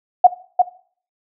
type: tone with echo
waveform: sine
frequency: 726 Hz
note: F#5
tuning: 33 cents flat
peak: -3 dBFS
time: 0.24-0.27 s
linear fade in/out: 5 ms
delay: 350 ms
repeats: 1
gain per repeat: -5 dB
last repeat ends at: 0.62 s
effects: noise-tail reverb RT60 0.5 s tail -18 dB re dry